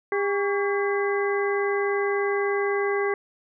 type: harmonic tone with a mistuned harmonic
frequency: 402.6 Hz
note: G4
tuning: 46 cents sharp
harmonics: 1 / 2 / 3 / 4 / 5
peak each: -23 / -32 / -32 / -33 / -31 dBFS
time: 0.12-3.14 s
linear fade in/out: 2 ms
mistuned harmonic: 3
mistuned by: -110 cents
effects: none